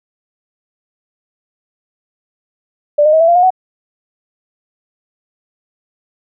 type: tone with pitch steps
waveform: sine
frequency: 589 / 612.6 / 637.1 / 662.7 / 689.2 / 716.8 / 745.5 Hz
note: D5 / D#5 / D#5 / E5 / F5 / F5 / F#5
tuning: +5 / -27 / +41 / +9 / -23 / +45 / +13 cents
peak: -6 dBFS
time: 2.98-3.505 s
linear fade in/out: 10 ms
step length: 75 ms
effects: none